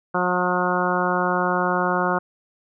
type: harmonic tone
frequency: 180 Hz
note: F#3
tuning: 47 cents flat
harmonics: 1 / 2 / 3 / 4 / 5 / 6 / 7 / 8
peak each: -27 / -27 / -27 / -27 / -27 / -27 / -27 / -27 dBFS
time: 0.14-2.19 s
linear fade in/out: 10 ms
effects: none